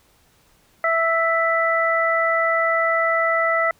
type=harmonic tone; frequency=660 Hz; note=E5; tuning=2 cents sharp; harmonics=1 / 2 / 3; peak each=-21 / -21 / -21 dBFS; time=0.84-3.71 s; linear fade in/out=2 ms; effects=pink hiss -58 dBFS RMS until 3.79 s